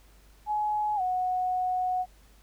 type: tone with pitch glide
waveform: sine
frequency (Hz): 844 to 734.7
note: G#5 to F#5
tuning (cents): +28 to -12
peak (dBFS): -25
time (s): 0.46-2.06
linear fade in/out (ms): 50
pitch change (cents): -240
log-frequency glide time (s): 0.96-1.01
effects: added 50 Hz sine -55 dBFS peak until 2.42 s + pink hiss -61 dBFS RMS until 2.42 s